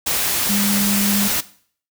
sine tone in noise, 202.1 Hz, G#3, 47 cents flat, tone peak -19 dBFS, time 0.49-1.28 s, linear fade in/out 10 ms, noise white, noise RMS -20 dBFS, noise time 0.06-1.41 s, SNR -2 dB, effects noise-tail reverb RT60 0.5 s tail -17 dB re dry

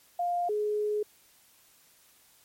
sine tone pair in turn, 702 / 420.3 Hz, F5 / G#4, +9 / +21 cents, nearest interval major sixth, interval 888 cents, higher first, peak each -26 dBFS, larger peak neither, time 0.19-0.49 / 0.49-1.03 s, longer second, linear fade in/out 5 ms, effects white hiss -61 dBFS RMS until 2.44 s + MP3 64 kbps

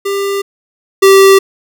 square tone pair in turn, 397.2 / 389 Hz, G4 / G4, +23 / -13 cents, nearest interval unison, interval 36 cents, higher first, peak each -14 / -3 dBFS, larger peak second, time 0.05-0.42 / 1.02-1.39 s, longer neither, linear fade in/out 10 ms, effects none

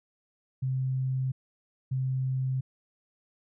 sine tone pair in turn, 130.81 / 130.81 Hz, C3 / C3, 0 / 0 cents, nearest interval unison, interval 0 cents, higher neither, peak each -26 dBFS, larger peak neither, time 0.62-1.32 / 1.91-2.61 s, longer neither, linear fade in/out 10 ms, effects none

